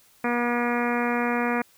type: harmonic tone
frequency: 240.3 Hz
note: B3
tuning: 47 cents flat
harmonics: 1 / 2 / 3 / 4 / 5 / 6 / 7 / 8 / 9 / 10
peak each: -26 / -29 / -31 / -32 / -33 / -34 / -34 / -35 / -36 / -36 dBFS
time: 0.24-1.62 s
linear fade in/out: 5 ms
effects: white hiss -58 dBFS RMS until 1.77 s